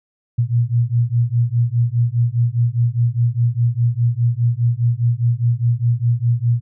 sine beating tone pair, 116.54 / 121.44 Hz, A#2 / B2, 0 / -29 cents, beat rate 4.9 Hz, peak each -17 dBFS, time 0.38-6.61 s, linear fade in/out 10 ms, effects none

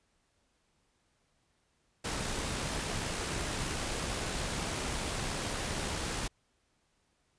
pink noise with amplitude modulation, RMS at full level -34 dBFS, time 2.04-6.28 s, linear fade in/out 10 ms, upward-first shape sine, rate 66.6 Hz, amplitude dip 25%, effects pink hiss -74 dBFS RMS until 7.38 s + resampled to 22050 Hz

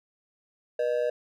triangle ring-modulated tone, 548 Hz, C#5, 20 cents flat, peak -19 dBFS, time 0.79-1.1 s, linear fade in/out 5 ms, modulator 63.6 Hz, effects none

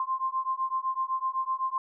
sine beating tone pair, 1046.5 / 1054.4 Hz, C6 / C6, 0 / +13 cents, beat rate 7.9 Hz, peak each -30 dBFS, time 0-1.78 s, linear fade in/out 2 ms, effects none

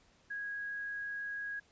sine tone, 1651 Hz, G#6, 11 cents flat, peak -37 dBFS, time 0.3-1.6 s, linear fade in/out 10 ms, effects pink hiss -67 dBFS RMS until 1.71 s + resampled to 16000 Hz

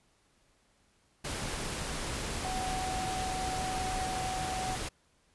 sine tone in noise, 749 Hz, F#5, 21 cents sharp, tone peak -34 dBFS, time 2.44-4.76 s, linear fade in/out 10 ms, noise pink, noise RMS -36 dBFS, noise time 1.24-4.89 s, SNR -1 dB, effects pink hiss -69 dBFS RMS until 5.34 s + resampled to 24000 Hz

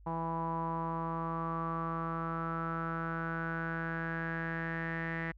sawtooth tone with low-pass filter sweep, 164.81 Hz, E3, in tune, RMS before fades -36 dBFS, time 0.06-5.32 s, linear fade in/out 10 ms, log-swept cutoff 930 to 1900 Hz, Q 8.1, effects added 50 Hz sine -53 dBFS peak until 5.37 s

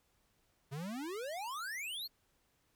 square exponential sweep, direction up, 130.81 to 4500 Hz, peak -40 dBFS, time 0.71-2.08 s, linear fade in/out 20 ms, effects pink hiss -75 dBFS RMS until 2.75 s

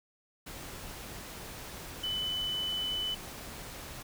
sine tone in noise, 3000 Hz, F#7, 23 cents sharp, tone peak -31 dBFS, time 2.03-3.15 s, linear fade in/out 10 ms, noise pink, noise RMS -44 dBFS, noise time 0.46-4.03 s, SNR +10 dB, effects none

